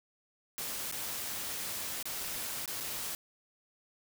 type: noise with dropouts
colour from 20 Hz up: white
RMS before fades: -38 dBFS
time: 0.58-3.15 s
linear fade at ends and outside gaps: 0 ms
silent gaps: 0.914-0.924 / 2.027-2.055 / 2.658-2.677 / 2.802-2.807 s
effects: none